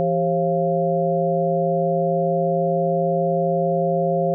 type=tone cluster; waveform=sine; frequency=168.7 / 393.6 / 538 / 689 Hz; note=E3 / G4 / C5 / F5; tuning=+40 / +7 / +48 / -24 cents; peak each=-23 / -25 / -21 / -23 dBFS; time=0-4.34 s; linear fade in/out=0 ms; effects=none